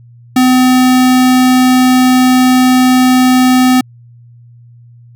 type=tone; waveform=square; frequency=254.6 Hz; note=C4; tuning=47 cents flat; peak=-6 dBFS; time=0.36-3.81 s; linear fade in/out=5 ms; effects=added 119 Hz sine -36 dBFS peak until 5.15 s